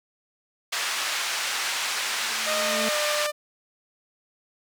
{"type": "band-pass noise", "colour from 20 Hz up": "pink", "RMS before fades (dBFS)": -28, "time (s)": [0.72, 3.27], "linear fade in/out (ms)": 10, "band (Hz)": [1300, 7400], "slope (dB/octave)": 12}
{"type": "tone with exponential growth", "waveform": "sawtooth", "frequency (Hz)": 220.5, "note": "A3", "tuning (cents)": 4, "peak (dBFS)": -23, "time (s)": [1.92, 2.89], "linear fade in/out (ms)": 5, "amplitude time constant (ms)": 210}
{"type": "tone with pitch glide", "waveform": "sawtooth", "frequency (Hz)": [619, 596.5], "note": ["D#5", "D5"], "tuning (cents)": [-9, 27], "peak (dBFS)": -22, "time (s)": [2.46, 3.32], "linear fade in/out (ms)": 20, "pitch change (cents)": -64, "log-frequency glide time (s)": [2.6, 3.05]}
{"effects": []}